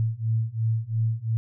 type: beating tone pair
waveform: sine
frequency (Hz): 110.9 / 113.8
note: A2 / A#2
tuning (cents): +14 / -41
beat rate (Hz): 2.9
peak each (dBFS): -26 / -25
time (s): 0-1.37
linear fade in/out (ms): 0
effects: none